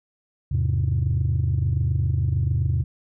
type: chord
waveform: sine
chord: E augmented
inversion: none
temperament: equal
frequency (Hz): 82.41 / 103.83 / 130.81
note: E2 / G#2 / B#2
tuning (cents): 0 / 0 / 0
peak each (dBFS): -22 / -23 / -22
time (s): 0.51-2.84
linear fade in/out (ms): 10
effects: tanh soft clip ceiling -14 dBFS